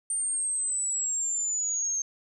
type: linear sweep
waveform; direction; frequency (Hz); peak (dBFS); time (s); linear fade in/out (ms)
sine; down; 8870 to 6350; -26; 0.1-2.02; 2
effects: none